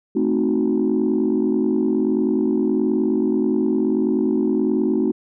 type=chord; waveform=sine; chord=A diminished seventh; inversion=none; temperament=equal; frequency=220 / 261.6 / 311.1 / 370 Hz; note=A3 / C4 / Eb4 / Gb4; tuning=0 / 0 / 0 / 0 cents; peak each=-21 dBFS; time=0.15-5.12 s; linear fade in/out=10 ms; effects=tanh soft clip ceiling -10 dBFS

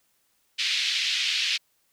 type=band-pass noise; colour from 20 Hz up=white; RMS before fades=-26 dBFS; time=0.58-1.58 s; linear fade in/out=20 ms; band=2300 to 4300 Hz; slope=24 dB/octave; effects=white hiss -69 dBFS RMS until 1.92 s

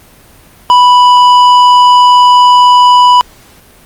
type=tone with tanh clipping; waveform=sine; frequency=987.8 Hz; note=B5; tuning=in tune; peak=-3 dBFS; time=0.7-3.21 s; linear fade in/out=0 ms; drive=10 dB; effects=pink hiss -40 dBFS RMS until 3.85 s + Opus 32 kbps

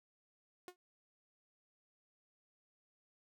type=tone with exponential decay; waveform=sawtooth; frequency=360.8 Hz; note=F#4; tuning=44 cents flat; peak=-40 dBFS; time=0.68-0.76 s; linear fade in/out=1 ms; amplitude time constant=17 ms; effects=none

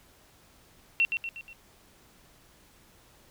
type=tone with echo; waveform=sine; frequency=2719 Hz; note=F7; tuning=47 cents flat; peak=-20 dBFS; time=1-1.05 s; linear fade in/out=0 ms; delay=120 ms; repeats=4; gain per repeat=-6 dB; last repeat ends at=1.53 s; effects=pink hiss -59 dBFS RMS until 3.3 s

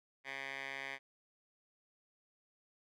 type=tone with band-pass filter; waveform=10% pulse; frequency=136.2 Hz; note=C#3; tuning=30 cents flat; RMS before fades=-44 dBFS; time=0.24-0.99 s; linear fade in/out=50 ms; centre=2100 Hz; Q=2.4; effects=none

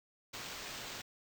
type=noise with sample-and-hold; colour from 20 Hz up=blue; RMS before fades=-45 dBFS; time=0.33-1.02 s; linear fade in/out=10 ms; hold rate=11025 Hz; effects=none

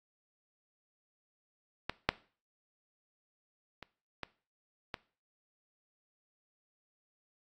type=clicks; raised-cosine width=0.3 ms; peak=-16 / -8 / -28 / -21 / -20 dBFS; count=5; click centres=1.896 / 2.09 / 3.827 / 4.233 / 4.942 s; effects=noise-tail reverb RT60 0.4 s tail -20 dB re dry + AAC 48 kbps

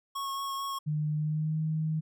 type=tone with vibrato; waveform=square; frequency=1097 Hz; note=C#6; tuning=18 cents flat; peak=-33 dBFS; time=0.15-0.79 s; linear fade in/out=10 ms; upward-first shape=sine; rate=4.5 Hz; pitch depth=12 cents each way
type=tone with pitch glide; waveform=sine; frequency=151.6 to 157.04 Hz; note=D#3 to D#3; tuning=-45 to +16 cents; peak=-27 dBFS; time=0.86-2.01 s; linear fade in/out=20 ms; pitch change=+61 cents; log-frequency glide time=1.15-1.59 s
effects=none

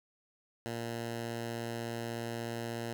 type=tone; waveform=10% pulse; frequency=116.54 Hz; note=A#2; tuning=in tune; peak=-28 dBFS; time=0.66-2.93 s; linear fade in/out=0 ms; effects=none

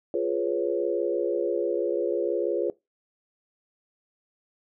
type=chord; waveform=sine; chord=C# dominant seventh; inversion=first; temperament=equal; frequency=349.2 / 415.3 / 493.9 / 554.4 Hz; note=E#4 / G#4 / B4 / C#5; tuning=0 / 0 / 0 / 0 cents; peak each=-28 / -29 / -29 / -30 dBFS; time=0.14-2.7 s; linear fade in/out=2 ms; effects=noise-tail reverb RT60 0.2 s tail -21 dB re dry

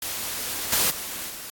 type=noise with level steps; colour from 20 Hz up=white; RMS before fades=-30 / -21 / -33 / -37 dBFS; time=0.02-1.5 s; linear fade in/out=2 ms; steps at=0.72 / 0.9 / 1.3 s; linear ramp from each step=5 ms; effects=AAC 64 kbps

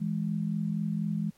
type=tone pair together; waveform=sine; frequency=163.8 / 207.9 Hz; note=E3 / G#3; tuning=-11 / +2 cents; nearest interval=major third; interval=413 cents; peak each=-30 / -30 dBFS; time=0-1.31 s; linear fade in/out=20 ms; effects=pink hiss -64 dBFS RMS until 1.37 s + MP3 64 kbps

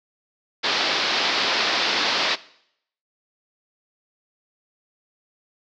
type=low-pass noise; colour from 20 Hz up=white; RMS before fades=-22 dBFS; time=0.63-2.36 s; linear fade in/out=20 ms; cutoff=5000 Hz; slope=48 dB/octave; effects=noise-tail reverb RT60 0.7 s tail -19 dB re dry + high-pass 300 Hz 12 dB/octave

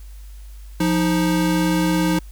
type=tone pair together; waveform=square; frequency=175.7 / 312.6 Hz; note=F3 / D#4; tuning=+11 / +8 cents; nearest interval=minor seventh; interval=997 cents; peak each=-20 dBFS; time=0.8-2.19 s; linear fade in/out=5 ms; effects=added 50 Hz sine -35 dBFS peak until 2.31 s + white hiss -53 dBFS RMS until 2.31 s

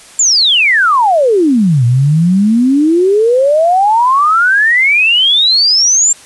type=exponential two-way sweep; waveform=sine; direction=down then up; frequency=7459 to 116.54 to 7459 Hz; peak=-6 dBFS; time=0.19-6.13 s; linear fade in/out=5 ms; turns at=1.85 s; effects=white hiss -37 dBFS RMS until 6.25 s + resampled to 24000 Hz

